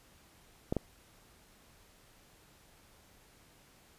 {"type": "clicks", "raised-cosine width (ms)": 2, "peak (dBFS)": -17, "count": 2, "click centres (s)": [0.725, 0.767], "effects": ["pink hiss -62 dBFS RMS until 3.98 s", "resampled to 32000 Hz"]}